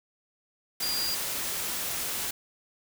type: tone in noise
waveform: sine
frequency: 4797 Hz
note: D8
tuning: 36 cents sharp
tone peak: -29 dBFS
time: 0.82-1.15 s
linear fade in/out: 5 ms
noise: white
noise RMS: -32 dBFS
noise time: 0.8-2.31 s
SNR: 0 dB
effects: none